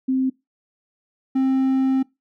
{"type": "tone pair in turn", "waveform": ["sine", "triangle"], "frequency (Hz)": [261.6, 264.5], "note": ["C4", "C4"], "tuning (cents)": [0, 19], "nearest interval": "unison", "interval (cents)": 19, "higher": "second", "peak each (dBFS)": [-17, -14], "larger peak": "second", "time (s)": [[0.08, 0.3], [1.35, 2.03]], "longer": "second", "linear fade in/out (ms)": 10, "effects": ["noise-tail reverb RT60 0.2 s tail -22 dB re dry"]}